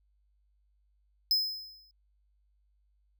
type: tone with exponential decay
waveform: square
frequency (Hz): 5100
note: D#8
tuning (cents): +42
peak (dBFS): -22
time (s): 1.31-1.91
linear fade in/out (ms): 1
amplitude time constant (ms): 130
effects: added 50 Hz sine -67 dBFS peak until 3.19 s